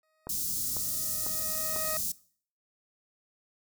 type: tone with exponential growth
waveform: 20% pulse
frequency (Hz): 628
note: D#5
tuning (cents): +16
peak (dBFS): -28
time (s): 0.03-1.97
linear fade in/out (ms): 2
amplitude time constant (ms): 420
type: click train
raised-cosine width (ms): 1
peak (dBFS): -25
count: 4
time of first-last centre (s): 0.27-1.763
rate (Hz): 2.01
type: band-stop noise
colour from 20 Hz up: white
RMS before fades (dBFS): -32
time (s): 0.29-2.12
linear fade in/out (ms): 5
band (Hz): 260 to 5100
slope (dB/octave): 24
effects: noise-tail reverb RT60 0.5 s tail -20 dB re dry